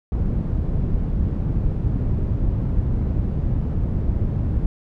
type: low-pass noise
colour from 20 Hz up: white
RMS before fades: -21 dBFS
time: 0.12-4.66 s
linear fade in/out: 2 ms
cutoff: 110 Hz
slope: 12 dB/octave
effects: none